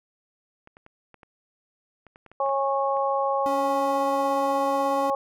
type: clicks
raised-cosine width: 0.5 ms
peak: -33 dBFS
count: 12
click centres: 0.674 / 0.769 / 0.864 / 1.143 / 1.232 / 2.067 / 2.159 / 2.263 / 2.316 / 2.462 / 2.492 / 2.969 s
type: harmonic tone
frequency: 274.3 Hz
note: C#4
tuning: 18 cents flat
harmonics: 2 / 3 / 4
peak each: -25 / -26 / -27 dBFS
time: 2.4-5.15 s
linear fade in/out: 2 ms
type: tone with vibrato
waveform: square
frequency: 279.8 Hz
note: C#4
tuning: 16 cents sharp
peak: -31 dBFS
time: 3.46-5.1 s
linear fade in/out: 0 ms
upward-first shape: sine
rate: 18 Hz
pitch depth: 9 cents each way
effects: none